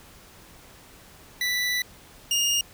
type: tone pair in turn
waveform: 25% pulse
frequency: 1975.5 / 2836 Hz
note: B6 / F7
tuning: 0 / +26 cents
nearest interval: tritone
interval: 626 cents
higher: second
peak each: -20 / -17 dBFS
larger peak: second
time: 1.41-1.82 / 2.31-2.61 s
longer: first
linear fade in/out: 2 ms
effects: pink hiss -50 dBFS RMS until 2.73 s